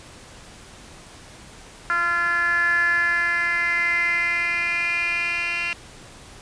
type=tone with band-pass filter sweep; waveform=10% pulse; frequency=344.4 Hz; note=F4; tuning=24 cents flat; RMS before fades=-22 dBFS; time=1.9-5.73 s; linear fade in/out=0 ms; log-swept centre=1500 to 2700 Hz; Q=7.4; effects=pink hiss -44 dBFS RMS until 6.41 s + resampled to 22050 Hz